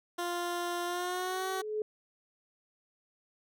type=tone with pitch glide; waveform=15% pulse; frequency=349.2 to 378.6 Hz; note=F4 to F#4; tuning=0 to +40 cents; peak=-26 dBFS; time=0.18-1.62 s; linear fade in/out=10 ms; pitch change=+140 cents; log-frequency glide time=0.85-1.48 s
type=tone with exponential growth; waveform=sine; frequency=427.5 Hz; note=A4; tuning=50 cents flat; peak=-28 dBFS; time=1.03-1.82 s; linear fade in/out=2 ms; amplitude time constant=170 ms
effects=none